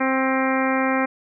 harmonic tone with a mistuned harmonic, 263.6 Hz, C4, 13 cents sharp, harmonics 1 / 2 / 3 / 4 / 5 / 6 / 7 / 8 / 9, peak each -22 / -25 / -27 / -28 / -29 / -30 / -30 / -31 / -32 dBFS, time 0-1.06 s, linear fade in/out 10 ms, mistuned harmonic 7, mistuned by +28 cents, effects none

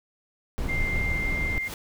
brown noise, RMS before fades -28 dBFS, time 0.58-1.58 s, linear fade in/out 0 ms
sine tone, 2101 Hz, C7, 7 cents sharp, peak -27 dBFS, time 0.68-1.69 s, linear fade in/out 20 ms
pink noise with exponential growth, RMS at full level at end -33 dBFS, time 1.44-1.74 s, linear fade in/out 2 ms, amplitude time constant 65 ms
effects none

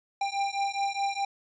square beating tone pair, 792 / 796.8 Hz, G5 / G5, +18 / +28 cents, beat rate 4.8 Hz, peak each -31 dBFS, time 0.21-1.25 s, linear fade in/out 5 ms, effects resampled to 16000 Hz

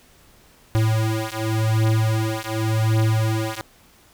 square beating tone pair, 110 / 110.89 Hz, A2 / A2, 0 / +14 cents, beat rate 0.89 Hz, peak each -22 / -22 dBFS, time 0.75-3.61 s, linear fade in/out 0 ms, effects pink hiss -53 dBFS RMS until 4.13 s

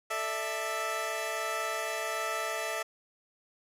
15% pulse chord, A suspended fourth, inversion none, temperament equal with one note detuned, 440 / 595.5 / 659.3 Hz, A4 / D5 / E5, 0 / +24 / 0 cents, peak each -32 / -32 / -27 dBFS, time 0.1-2.83 s, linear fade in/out 10 ms, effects resampled to 32000 Hz

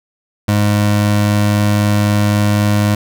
25% pulse tone, 103.83 Hz, G#2, in tune, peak -7 dBFS, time 0.48-2.95 s, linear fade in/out 5 ms, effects none

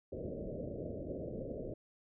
white low-pass noise, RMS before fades -42 dBFS, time 0.12-1.74 s, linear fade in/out 5 ms, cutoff 620 Hz, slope 96 dB/octave, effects none

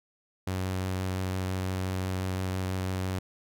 sawtooth tone with vibrato, 93.4 Hz, F#2, 17 cents sharp, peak -25 dBFS, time 0.47-3.19 s, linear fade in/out 5 ms, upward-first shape sine, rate 5.8 Hz, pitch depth 9 cents each way, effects none

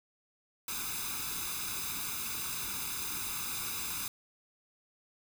white noise with comb filter, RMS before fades -37 dBFS, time 0.68-4.08 s, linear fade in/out 2 ms, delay 0.8 ms, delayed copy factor +0.8, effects none

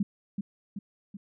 sine tone with echo, 200 Hz, G3, 35 cents sharp, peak -23 dBFS, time 0-0.03 s, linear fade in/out 5 ms, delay 380 ms, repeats 3, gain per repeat -5 dB, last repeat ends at 1.17 s, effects none

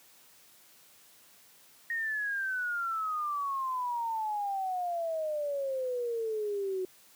sine exponential sweep, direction down, 1871 to 367.7 Hz, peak -30 dBFS, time 1.9-6.85 s, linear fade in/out 2 ms, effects white hiss -59 dBFS RMS until 7.15 s + high-pass 100 Hz 12 dB/octave

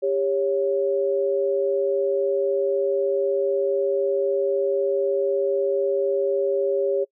sine tone pair together, 398.3 / 554.4 Hz, G4 / C#5, +28 / 0 cents, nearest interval tritone, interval 572 cents, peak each -22 dBFS, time 0.02-7.05 s, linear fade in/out 20 ms, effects noise-tail reverb RT60 0.1 s tail -24 dB re dry

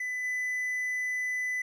triangle tone with level steps, 2000 Hz, B6, 21 cents sharp, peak -29 / -27 dBFS, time 0-1.62 s, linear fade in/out 5 ms, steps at 0.23 s, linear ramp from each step 20 ms, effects none

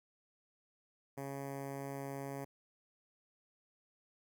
10% pulse tone with notch filter, 138.3 Hz, C#3, 4 cents flat, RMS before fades -43 dBFS, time 1.17-2.45 s, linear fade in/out 10 ms, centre 3700 Hz, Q 0.58, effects none

